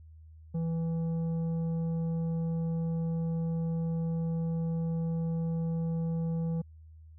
triangle tone with tanh clipping, 164.81 Hz, E3, in tune, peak -30 dBFS, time 0.54-6.62 s, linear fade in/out 10 ms, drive 12 dB, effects added 79 Hz sine -49 dBFS peak until 7.18 s

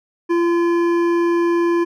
sine tone with hard clipping, 342.2 Hz, F4, 35 cents flat, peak -16 dBFS, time 0.29-1.85 s, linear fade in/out 20 ms, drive 11 dB, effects none

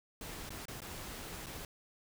pink noise with dropouts, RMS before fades -45 dBFS, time 0.21-1.65 s, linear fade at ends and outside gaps 2 ms, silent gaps 0.493-0.504 / 0.655-0.682 / 0.805-0.818 / 1.461-1.466 s, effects none

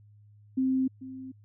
sine tone with echo, 261.6 Hz, C4, in tune, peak -23 dBFS, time 0.57-0.88 s, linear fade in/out 10 ms, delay 440 ms, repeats 1, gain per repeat -15 dB, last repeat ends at 1.32 s, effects added 104 Hz sine -53 dBFS peak until 1.44 s

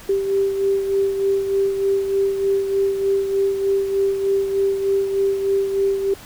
sine beating tone pair, 392 / 395.3 Hz, G4 / G4, 0 / +15 cents, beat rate 3.3 Hz, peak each -17 / -26 dBFS, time 0.09-6.14 s, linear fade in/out 5 ms, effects pink hiss -41 dBFS RMS until 6.25 s

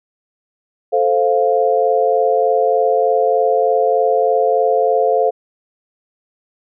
sine chord, F major, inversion first, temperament equal, 440 / 523.3 / 698.5 Hz, A4 / C5 / F5, 0 / 0 / 0 cents, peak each -16 dBFS, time 0.92-5.31 s, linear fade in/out 20 ms, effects none

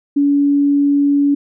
sine tone, 284.5 Hz, C#4, 45 cents sharp, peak -10 dBFS, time 0.16-1.35 s, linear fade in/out 10 ms, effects none

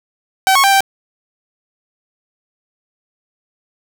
sawtooth tone with pitch steps, 767 / 1099 / 787 / 781 Hz, G5 / C#6 / G5 / G5, -38 / -15 / +7 / -7 cents, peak -5 dBFS, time 0.47-0.806 s, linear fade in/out 0 ms, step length 84 ms, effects 7-bit

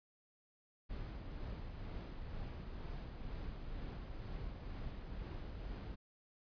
brown noise with tremolo, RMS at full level -44 dBFS, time 0.89-5.96 s, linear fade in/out 20 ms, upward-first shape sine, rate 2.1 Hz, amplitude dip 30%, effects resampled to 11025 Hz

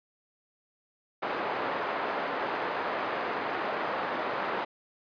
pink band-pass noise, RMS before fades -32 dBFS, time 1.22-4.65 s, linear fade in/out 10 ms, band 500 to 1500 Hz, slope 12 dB/octave, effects resampled to 11025 Hz

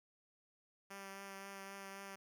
5% pulse tone with vibrato, 196 Hz, G3, in tune, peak -37 dBFS, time 0.9-2.16 s, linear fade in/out 10 ms, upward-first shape triangle, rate 3.8 Hz, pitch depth 16 cents each way, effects none

